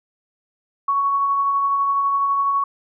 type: tone with tremolo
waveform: sine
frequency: 1114 Hz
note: C#6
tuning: 8 cents sharp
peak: -15 dBFS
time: 0.88-2.64 s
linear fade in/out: 5 ms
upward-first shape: triangle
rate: 12 Hz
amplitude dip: 30%
effects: none